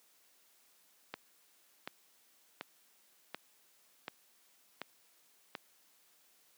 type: click train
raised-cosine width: 0.3 ms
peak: -23 dBFS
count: 7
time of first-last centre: 1.14-5.552 s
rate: 1.36 Hz
effects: white hiss -68 dBFS RMS until 6.57 s + high-pass 200 Hz 12 dB/octave